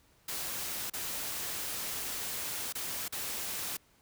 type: noise with dropouts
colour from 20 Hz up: white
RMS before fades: -37 dBFS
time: 0.28-3.77 s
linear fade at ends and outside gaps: 5 ms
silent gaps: 0.9-0.935 / 2.726-2.751 / 3.082-3.123 s
effects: pink hiss -66 dBFS RMS until 4.01 s